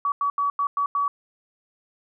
sine tone bursts at uneven times, 1137 Hz, C#6, 44 cents sharp, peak -20 dBFS, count 6, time 0.05-0.12 / 0.21-0.3 / 0.38-0.5 / 0.59-0.67 / 0.77-0.86 / 0.95-1.08 s, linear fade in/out 2 ms, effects none

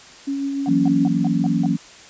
sine tone with tremolo, 277.2 Hz, C#4, in tune, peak -20 dBFS, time 0.27-1.07 s, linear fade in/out 10 ms, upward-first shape sine, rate 6.8 Hz, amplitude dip 25%
sine tone bursts, 739 Hz, F#5, 2 cents flat, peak -28 dBFS, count 6, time 0.66-1.66 s, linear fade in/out 0 ms, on 25 ms, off 170 ms
sine chord, F# dominant seventh, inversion third, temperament equal, 164.81 / 185 / 233.1 / 277.2 Hz, E3 / F#3 / A#3 / C#4, 0 / 0 / 0 / 0 cents, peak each -22 dBFS, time 0.67-1.77 s, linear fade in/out 20 ms
effects white hiss -43 dBFS RMS until 2.09 s + resampled to 16000 Hz

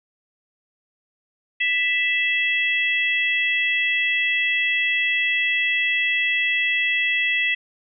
harmonic tone, 660 Hz, E5, 2 cents sharp, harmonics 3 / 4 / 5, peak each -21 / -22 / -28 dBFS, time 1.6-7.55 s, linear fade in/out 10 ms, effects none

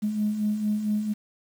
sine beating tone pair, 207.3 / 211.7 Hz, G#3 / G#3, -3 / +33 cents, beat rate 4.4 Hz, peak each -31 / -23 dBFS, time 0.02-1.14 s, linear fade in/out 20 ms, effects tanh soft clip ceiling -17 dBFS + 8-bit

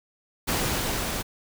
pink noise with level ramp, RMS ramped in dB -25 to -30 dBFS, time 0.47-1.23 s, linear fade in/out 20 ms, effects none

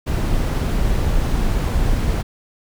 brown noise, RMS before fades -18 dBFS, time 0.06-2.23 s, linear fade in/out 20 ms, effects none

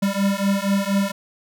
square beating tone pair, 196 / 200.2 Hz, G3 / G3, 0 / +37 cents, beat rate 4.2 Hz, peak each -22 dBFS, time 0.02-1.12 s, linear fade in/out 10 ms, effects none

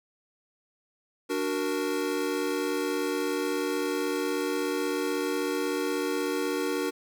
square chord, D augmented, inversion none, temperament equal, 293.7 / 370 / 466.2 Hz, D4 / F#4 / A#4, 0 / 0 / 0 cents, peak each -32 dBFS, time 1.29-6.91 s, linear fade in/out 20 ms, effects none

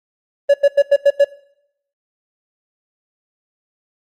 triangle tone bursts, 566 Hz, C#5, 36 cents sharp, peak -5 dBFS, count 6, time 0.49-1.246 s, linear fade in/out 10 ms, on 51 ms, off 90 ms, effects noise-tail reverb RT60 0.7 s tail -19 dB re dry + Opus 24 kbps

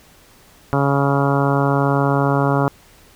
harmonic tone, 139.6 Hz, C#3, 13 cents sharp, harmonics 1 / 2 / 3 / 4 / 5 / 6 / 7 / 8 / 9 / 10, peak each -18 / -21 / -23 / -24 / -25 / -26 / -26 / -27 / -28 / -28 dBFS, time 0.73-2.68 s, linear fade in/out 0 ms, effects pink hiss -49 dBFS RMS until 3.15 s

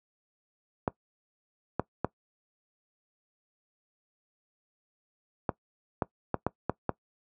clicks, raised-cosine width 1 ms, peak -12 dBFS, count 9, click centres 0.878 / 1.796 / 2.046 / 5.492 / 6.022 / 6.343 / 6.466 / 6.696 / 6.893 s, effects noise-tail reverb RT60 0.1 s tail -20 dB re dry + high-pass 80 Hz 12 dB/octave

